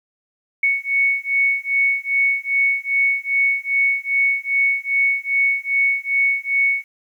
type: beating tone pair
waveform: sine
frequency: 2217 / 2219.5 Hz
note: C#7 / C#7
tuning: 0 / +2 cents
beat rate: 2.5 Hz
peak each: -19 dBFS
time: 0.63-6.84 s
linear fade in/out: 5 ms
effects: 9-bit